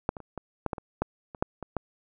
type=clicks; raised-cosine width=1 ms; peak=-10 / -24 / -30 / -21 / -13 / -15 / -24 / -11 / -26 / -10 / -22 / -14 dBFS; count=12; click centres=0.091 / 0.168 / 0.203 / 0.377 / 0.663 / 0.732 / 0.782 / 1.02 / 1.348 / 1.425 / 1.627 / 1.767 s; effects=none